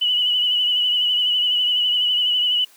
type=tone with vibrato; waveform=sine; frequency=2960 Hz; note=F#7; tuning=in tune; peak=-16 dBFS; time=0.01-2.65 s; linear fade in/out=10 ms; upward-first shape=triangle; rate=12 Hz; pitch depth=48 cents each way; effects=white hiss -51 dBFS RMS until 2.76 s + high-pass 300 Hz 12 dB/octave